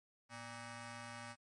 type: ring-modulated tone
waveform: 10% pulse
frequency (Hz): 349.2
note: F4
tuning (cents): 0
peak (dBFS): -36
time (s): 0.29-1.36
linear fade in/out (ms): 50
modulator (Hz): 460
effects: MP3 48 kbps

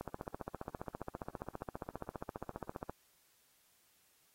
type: click train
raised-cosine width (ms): 1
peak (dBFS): -26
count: 44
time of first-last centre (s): 0.01-2.896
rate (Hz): 14.9
effects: white hiss -71 dBFS RMS until 4.34 s + AAC 48 kbps

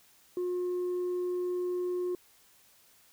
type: tone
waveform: sine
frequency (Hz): 358.9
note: F4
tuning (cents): +47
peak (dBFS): -27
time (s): 0.37-2.15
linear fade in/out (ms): 2
effects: tanh soft clip ceiling -28 dBFS + white hiss -62 dBFS RMS until 3.12 s

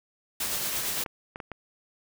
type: noise with tremolo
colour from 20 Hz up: white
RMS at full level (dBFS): -29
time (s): 0.4-1.04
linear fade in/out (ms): 5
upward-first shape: sine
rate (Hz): 8.8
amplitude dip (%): 30
type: clicks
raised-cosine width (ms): 0.5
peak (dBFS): -22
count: 5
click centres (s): 0.976 / 1.062 / 1.359 / 1.402 / 1.517
effects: none

